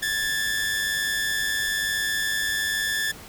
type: tone pair together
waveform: sawtooth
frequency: 1658.9 / 1760 Hz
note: G#6 / A6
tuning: -2 / 0 cents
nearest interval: minor second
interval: 102 cents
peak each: -26 / -21 dBFS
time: 0.02-3.12 s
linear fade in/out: 10 ms
effects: pink hiss -43 dBFS RMS until 3.28 s